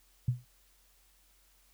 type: tone with exponential decay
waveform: sine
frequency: 123.47 Hz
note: B2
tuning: in tune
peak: -22 dBFS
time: 0.28-0.45 s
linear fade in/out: 5 ms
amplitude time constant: 35 ms
effects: added 45 Hz sine -67 dBFS peak until 1.73 s + white hiss -67 dBFS RMS until 1.73 s